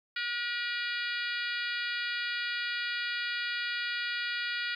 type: harmonic tone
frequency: 480 Hz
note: B4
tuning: 49 cents flat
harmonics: 3 / 4 / 5 / 6 / 7 / 8 / 9 / 10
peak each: -35 / -37 / -39 / -41 / -42 / -43 / -44 / -45 dBFS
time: 0.16-4.75 s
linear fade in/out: 5 ms
effects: 11-bit